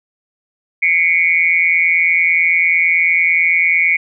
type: tone with amplitude modulation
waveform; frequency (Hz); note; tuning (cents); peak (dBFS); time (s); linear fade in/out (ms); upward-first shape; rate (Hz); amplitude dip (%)
sine; 2217; C#7; 0; -6; 0.82-3.97; 10; sine; 169; 95
effects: none